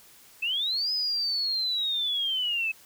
sine linear two-way sweep, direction up then down, 2571 to 5070 to 2571 Hz, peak -25 dBFS, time 0.42-2.72 s, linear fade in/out 10 ms, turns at 0.92 s, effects white hiss -54 dBFS RMS until 2.85 s

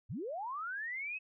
sine linear sweep, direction up, 72.1 to 2600 Hz, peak -37 dBFS, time 0.09-1.19 s, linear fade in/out 20 ms, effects none

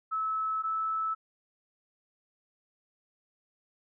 sine tone pair in turn, 1300 / 1308.3 Hz, E6 / E6, -24 / -13 cents, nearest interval unison, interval 11 cents, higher second, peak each -28 dBFS, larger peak neither, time 0.11-0.63 / 0.63-1.15 s, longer neither, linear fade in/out 20 ms, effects none

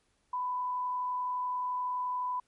sine tone with frequency modulation, 997 Hz, B5, 16 cents sharp, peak -30 dBFS, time 0.33-2.4 s, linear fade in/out 5 ms, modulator 31.7 Hz, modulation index 0.24, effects pink hiss -73 dBFS RMS until 2.47 s + MP3 48 kbps

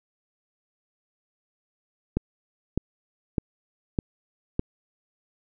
click train, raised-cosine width 3 ms, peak -10 dBFS, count 5, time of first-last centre 2.17-4.594 s, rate 1.65 Hz, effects none

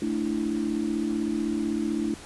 sine chord, A suspended fourth, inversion none, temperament equal, 220 / 293.7 / 329.6 Hz, A3 / D4 / E4, 0 / 0 / 0 cents, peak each -29 dBFS, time 0.02-2.14 s, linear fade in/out 2 ms, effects pink hiss -44 dBFS RMS until 2.25 s + resampled to 24000 Hz

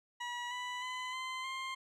20% pulse tone with pitch steps, 967 / 988.5 / 1010.4 / 1032.8 / 1055.7 Hz, B5 / B5 / B5 / C6 / C6, -37 / +1 / +39 / -23 / +15 cents, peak -33 dBFS, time 0.2-1.75 s, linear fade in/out 10 ms, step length 310 ms, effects low-pass 6000 Hz 12 dB/octave

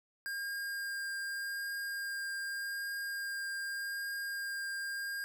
square tone with vibrato, 1609 Hz, G6, 45 cents sharp, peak -37 dBFS, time 0.26-5.24 s, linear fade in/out 0 ms, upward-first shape triangle, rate 0.84 Hz, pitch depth 8 cents each way, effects none

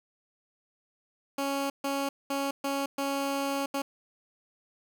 15% pulse tone bursts at uneven times, 277.2 Hz, C#4, in tune, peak -22 dBFS, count 6, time 1.38-1.7 / 1.84-2.09 / 2.3-2.51 / 2.64-2.86 / 2.98-3.66 / 3.74-3.82 s, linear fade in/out 5 ms, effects none

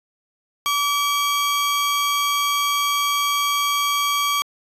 35% pulse tone pair together, 1150 / 3255 Hz, D6 / G#7, -37 / -36 cents, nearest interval octave + tritone, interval 1801 cents, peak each -18 / -22 dBFS, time 0.66-4.42 s, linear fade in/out 0 ms, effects resampled to 32000 Hz

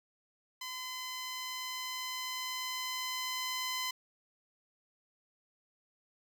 10% pulse tone with level ramp, 1021 Hz, C6, 43 cents flat, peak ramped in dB -31 to -25 dBFS, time 0.61-3.91 s, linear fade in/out 5 ms, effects none

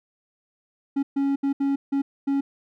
triangle tone bursts at uneven times, 277.2 Hz, C#4, in tune, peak -18 dBFS, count 6, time 0.96-1.03 / 1.16-1.36 / 1.43-1.53 / 1.6-1.76 / 1.92-2.02 / 2.27-2.41 s, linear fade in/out 10 ms, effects none

